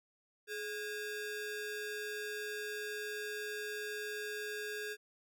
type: ring-modulated tone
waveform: 40% pulse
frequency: 1029 Hz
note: C6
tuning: 29 cents flat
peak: -35 dBFS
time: 0.47-4.97 s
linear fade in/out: 50 ms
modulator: 606 Hz
effects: none